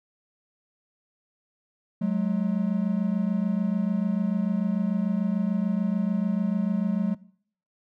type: tone pair together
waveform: triangle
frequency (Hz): 185 / 211.8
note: F#3 / G#3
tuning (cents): 0 / +34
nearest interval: major second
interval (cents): 234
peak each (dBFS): -23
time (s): 2.01-7.15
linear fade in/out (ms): 10
effects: noise-tail reverb RT60 0.6 s tail -21 dB re dry